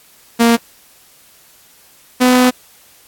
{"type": "tone pair in turn", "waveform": "sawtooth", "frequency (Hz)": [232.9, 251.3], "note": ["A#3", "B3"], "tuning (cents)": [-1, 30], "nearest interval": "minor second", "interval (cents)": 131, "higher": "second", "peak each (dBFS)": -4, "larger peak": "neither", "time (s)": [[0.39, 0.57], [2.2, 2.51]], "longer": "second", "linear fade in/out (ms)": 20, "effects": ["white hiss -47 dBFS RMS until 3.07 s", "AAC 64 kbps"]}